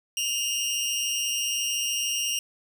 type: tone with amplitude modulation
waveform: 20% pulse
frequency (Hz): 2827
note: F7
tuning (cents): +20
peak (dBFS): -18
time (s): 0.17-2.39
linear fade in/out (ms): 2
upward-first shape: sine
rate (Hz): 234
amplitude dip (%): 60
effects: none